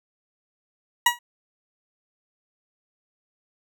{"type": "tone with exponential decay", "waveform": "20% pulse", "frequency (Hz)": 961, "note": "B5", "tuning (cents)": -48, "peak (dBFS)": -7, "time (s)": [1.06, 1.19], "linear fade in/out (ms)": 5, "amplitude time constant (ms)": 27, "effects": []}